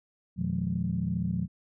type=tone cluster; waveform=sine; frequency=85.4 / 120.3 / 155.9 / 178.2 / 213 Hz; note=F2 / B2 / D#3 / F3 / G#3; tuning=-38 / -45 / +4 / +35 / +44 cents; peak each=-36 / -34 / -36 / -29 / -36 dBFS; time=0.36-1.48 s; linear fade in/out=50 ms; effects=tanh soft clip ceiling -16 dBFS